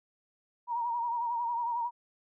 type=tone with vibrato; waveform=sine; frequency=945 Hz; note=A#5; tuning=23 cents sharp; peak=-29 dBFS; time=0.67-1.91 s; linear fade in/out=50 ms; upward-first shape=triangle; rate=11 Hz; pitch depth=64 cents each way; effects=none